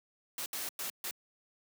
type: noise bursts at uneven times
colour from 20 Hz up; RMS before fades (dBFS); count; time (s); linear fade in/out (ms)
white; -38; 4; 0.38-0.46 / 0.53-0.69 / 0.79-0.9 / 1.04-1.11; 2
effects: high-pass 200 Hz 12 dB/octave